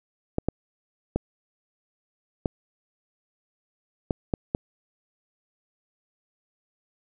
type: clicks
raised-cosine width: 2 ms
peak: -10 dBFS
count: 7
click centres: 0.384 / 0.486 / 1.16 / 2.458 / 4.108 / 4.338 / 4.549 s
effects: none